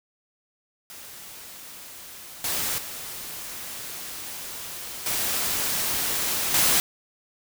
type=noise with level steps; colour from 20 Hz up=white; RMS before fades=-42 / -27 / -36 / -26 / -20 dBFS; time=0.9-6.8 s; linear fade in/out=0 ms; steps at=2.44 / 2.78 / 5.06 / 6.54 s; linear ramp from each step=2 ms; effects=none

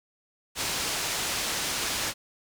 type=low-pass noise; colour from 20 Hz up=white; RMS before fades=-30 dBFS; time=0.55-2.14 s; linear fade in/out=50 ms; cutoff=7100 Hz; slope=12 dB/octave; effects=none

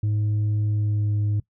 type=tone with pitch glide; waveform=sine; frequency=105.5 to 104.17 Hz; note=G#2 to G#2; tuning=+28 to +6 cents; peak=-17 dBFS; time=0.03-1.4 s; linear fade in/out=5 ms; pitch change=-22 cents; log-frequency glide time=0.65-1.16 s; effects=noise-tail reverb RT60 0.1 s tail -22 dB re dry + tanh soft clip ceiling -19 dBFS

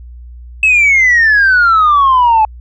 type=exponential sweep; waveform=sine; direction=down; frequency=2631 to 853 Hz; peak=-4 dBFS; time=0.63-2.45 s; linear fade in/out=2 ms; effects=tanh soft clip ceiling -3 dBFS + added 60 Hz sine -29 dBFS peak until 2.6 s

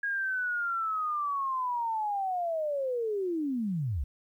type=linear sweep; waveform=sine; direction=down; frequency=1645 to 57.8 Hz; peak=-28 dBFS; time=0.03-4.04 s; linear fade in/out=5 ms; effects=11-bit

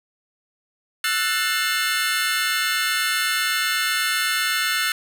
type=chord; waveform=25% pulse; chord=F# half-diminished seventh; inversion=third; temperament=just; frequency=1332 / 1480 / 1776 / 2131 Hz; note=E6 / F#6 / A6 / C7; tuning=+18 / 0 / +16 / +31 cents; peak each=-23 / -21 / -22 / -23 dBFS; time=1.04-4.92 s; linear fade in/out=2 ms; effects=none

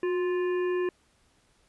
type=harmonic tone with a mistuned harmonic; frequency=349.2 Hz; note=F4; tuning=in tune; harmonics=1 / 3 / 5 / 7 / 8; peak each=-25 / -39 / -40 / -46 / -51 dBFS; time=0.03-0.89 s; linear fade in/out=2 ms; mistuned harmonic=1; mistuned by=+59 cents; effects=pink hiss -66 dBFS RMS until 1.68 s + resampled to 24000 Hz

